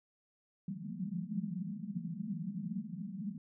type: band-pass noise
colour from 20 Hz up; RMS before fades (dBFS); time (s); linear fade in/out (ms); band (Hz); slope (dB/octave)
white; -40; 0.68-3.38; 2; 160 to 220; 96
effects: none